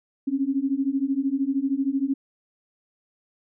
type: beating tone pair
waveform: sine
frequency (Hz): 265.6 / 278.6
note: C4 / C#4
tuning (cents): +26 / +9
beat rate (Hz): 13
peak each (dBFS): -25 / -24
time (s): 0.27-2.14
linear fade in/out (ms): 10
effects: none